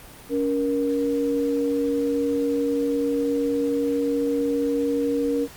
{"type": "tone pair together", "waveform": "sine", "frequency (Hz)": [281.8, 471.2], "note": ["C#4", "A#4"], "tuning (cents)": [29, 19], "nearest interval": "major sixth", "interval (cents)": 890, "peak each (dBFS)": -23, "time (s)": [0.29, 5.48], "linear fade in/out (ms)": 50, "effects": ["pink hiss -44 dBFS RMS until 5.56 s", "Opus 32 kbps"]}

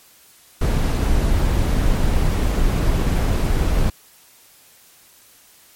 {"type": "noise", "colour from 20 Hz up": "brown", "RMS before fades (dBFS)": -17, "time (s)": [0.61, 3.9], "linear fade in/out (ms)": 5, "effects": ["white hiss -50 dBFS RMS until 5.75 s", "MP3 64 kbps"]}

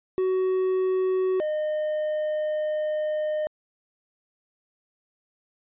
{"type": "tone pair in turn", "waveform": "triangle", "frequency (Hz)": [373.9, 611.6], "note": ["F#4", "D#5"], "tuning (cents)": [18, -30], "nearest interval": "major sixth", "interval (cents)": 852, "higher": "second", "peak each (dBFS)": [-19, -22], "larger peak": "first", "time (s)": [[0.18, 1.4], [1.4, 3.47]], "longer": "second", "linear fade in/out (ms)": 0, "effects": ["resampled to 8000 Hz"]}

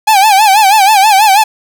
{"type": "tone with vibrato", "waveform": "45% pulse", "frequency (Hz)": 820, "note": "G#5", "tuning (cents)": -22, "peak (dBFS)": -4, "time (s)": [0.07, 1.44], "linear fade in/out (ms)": 10, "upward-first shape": "sine", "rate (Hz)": 6.2, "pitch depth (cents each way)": 130, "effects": []}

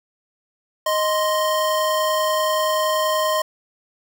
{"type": "tone pair together", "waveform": "square", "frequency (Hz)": [622.3, 1047.3], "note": ["D#5", "C6"], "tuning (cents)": [0, 1], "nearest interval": "major sixth", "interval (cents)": 901, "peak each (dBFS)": [-21, -22], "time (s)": [0.86, 3.42], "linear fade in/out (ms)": 5, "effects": []}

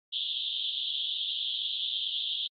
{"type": "band-pass noise", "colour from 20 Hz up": "white", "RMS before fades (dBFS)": -33, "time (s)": [0.12, 2.48], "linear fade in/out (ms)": 20, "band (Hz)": [3100, 3700], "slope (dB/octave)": 96, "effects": ["AAC 64 kbps"]}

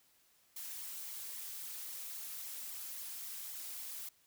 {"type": "noise with flanger", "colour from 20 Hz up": "blue", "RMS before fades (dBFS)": -45, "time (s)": [0.56, 4.09], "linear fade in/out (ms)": 5, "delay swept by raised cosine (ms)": [0.91, 5.61], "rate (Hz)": 3.7, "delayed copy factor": 0.9, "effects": ["white hiss -70 dBFS RMS until 4.26 s"]}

